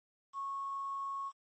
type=tone with quantisation; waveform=sine; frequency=1100 Hz; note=C#6; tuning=14 cents flat; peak=-36 dBFS; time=0.33-1.32 s; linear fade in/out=50 ms; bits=10; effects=MP3 32 kbps